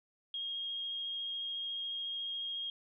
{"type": "tone with vibrato", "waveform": "sine", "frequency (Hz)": 3252, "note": "G#7", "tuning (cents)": -37, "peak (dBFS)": -36, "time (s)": [0.34, 2.7], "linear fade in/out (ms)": 2, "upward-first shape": "sine", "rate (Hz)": 14, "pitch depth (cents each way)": 10, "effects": []}